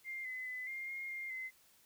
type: tone with pitch steps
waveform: sine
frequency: 2106 / 2027 / 2011 / 2115 / 2136 / 2116 / 2053 Hz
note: C7 / B6 / B6 / C7 / C7 / C7 / C7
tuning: +11 / +45 / +31 / +18 / +35 / +19 / -33 cents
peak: -40 dBFS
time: 0.04-1.51 s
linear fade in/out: 50 ms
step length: 210 ms
effects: white hiss -67 dBFS RMS until 1.85 s